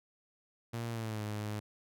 sawtooth tone with pitch glide, 116.54 to 105.64 Hz, A#2 to G#2, 0 to +30 cents, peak -32 dBFS, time 0.73-1.6 s, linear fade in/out 10 ms, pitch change -170 cents, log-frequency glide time 0.9-1.22 s, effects none

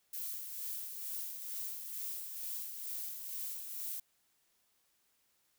violet noise with tremolo, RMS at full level -40 dBFS, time 0.13-4 s, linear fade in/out 5 ms, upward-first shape sine, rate 2.2 Hz, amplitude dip 45%, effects white hiss -75 dBFS RMS until 5.58 s

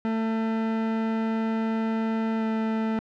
40% pulse tone with pitch glide, 223.1 to 221.4 Hz, A3 to A3, +24 to +11 cents, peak -23 dBFS, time 0.05-2.99 s, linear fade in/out 0 ms, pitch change -13 cents, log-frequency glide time 2.38-2.43 s, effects low-pass 2000 Hz 12 dB/octave

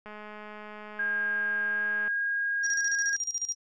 click train, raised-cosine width 0.5 ms, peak -29 dBFS, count 427, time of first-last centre 0.06-2.079 s, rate 211 Hz
sine tone with pitch glide, 1620 to 1631.3 Hz, G#6 to G#6, -43 to -31 cents, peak -26 dBFS, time 0.99-3.16 s, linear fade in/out 5 ms, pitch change +12 cents, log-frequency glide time 1.7-1.82 s
sine tone with tremolo, 5700 Hz, F8, 34 cents sharp, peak -27 dBFS, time 2.63-3.55 s, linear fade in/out 20 ms, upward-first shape square, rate 14 Hz, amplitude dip 80%
effects none

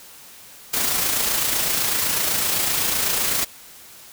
white noise with amplitude modulation, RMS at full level -20 dBFS, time 0.73-3.45 s, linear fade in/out 10 ms, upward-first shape sine, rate 27.9 Hz, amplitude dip 35%, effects white hiss -44 dBFS RMS until 4.12 s

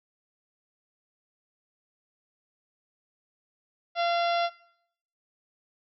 harmonic tone, 687 Hz, F5, 29 cents flat, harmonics 1 / 2 / 3 / 4 / 5 / 6 / 7 / 8, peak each -25 / -32 / -36 / -37 / -37 / -42 / -42 / -47 dBFS, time 3.95-4.5 s, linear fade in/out 50 ms, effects noise-tail reverb RT60 0.7 s tail -19 dB re dry

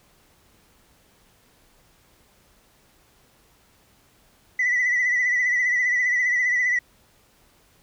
sine tone with vibrato, 1975.5 Hz, B6, in tune, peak -17 dBFS, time 4.59-6.79 s, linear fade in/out 5 ms, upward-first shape sine, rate 15 Hz, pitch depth 48 cents each way, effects tanh soft clip ceiling -16 dBFS + pink hiss -59 dBFS RMS until 7.82 s

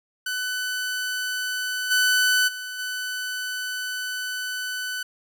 sawtooth tone with level steps, 1500 Hz, F#6, 23 cents sharp, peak -22 / -14 / -28 / -24 dBFS, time 0.26-5.03 s, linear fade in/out 5 ms, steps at 1.9 / 2.47 / 2.78 s, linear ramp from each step 20 ms, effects none

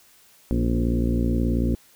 harmonic tone with a mistuned harmonic, 58.5 Hz, A#1, 7 cents sharp, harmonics 1 / 2 / 3 / 4 / 5 / 6 / 7 / 8 / 9, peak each -23 / -27 / -31 / -25 / -29 / -32 / -38 / -40 / -38 dBFS, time 0.51-1.75 s, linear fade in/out 0 ms, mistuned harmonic 5, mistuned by -33 cents, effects white hiss -55 dBFS RMS until 1.95 s

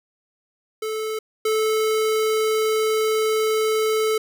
square tone pair in turn, 435.9 / 435.9 Hz, A4 / A4, -16 / -16 cents, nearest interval unison, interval 0 cents, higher neither, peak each -25 / -19 dBFS, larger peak second, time 0.82-1.19 / 1.45-4.18 s, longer second, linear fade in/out 5 ms, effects none

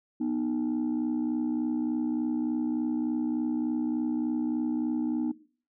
sine tone pair together, 244 / 307.4 Hz, B3 / D#4, -21 / -21 cents, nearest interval major third, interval 400 cents, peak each -27 / -27 dBFS, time 0.2-5.32 s, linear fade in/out 10 ms, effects noise-tail reverb RT60 0.4 s tail -17 dB re dry + tanh soft clip ceiling -23 dBFS

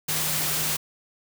sine tone in noise, 155.56 Hz, D#3, in tune, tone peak -36 dBFS, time 0.08-0.77 s, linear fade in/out 10 ms, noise white, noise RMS -26 dBFS, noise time 0.08-0.77 s, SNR -13 dB, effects none

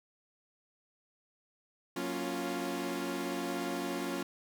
sawtooth chord, Gb major seventh, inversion none, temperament equal with one note detuned, 183.19 / 233.1 / 277.2 / 349.2 Hz, Gb3 / Bb3 / Db4 / F4, -17 / 0 / 0 / 0 cents, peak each -38 / -38 / -34 / -34 dBFS, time 1.96-4.23 s, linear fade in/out 5 ms, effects none

